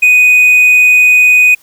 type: tone with hard clipping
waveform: triangle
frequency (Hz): 2489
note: D#7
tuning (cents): 0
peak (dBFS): -4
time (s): 0.02-1.55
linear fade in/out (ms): 10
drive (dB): 5
effects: white hiss -47 dBFS RMS until 1.62 s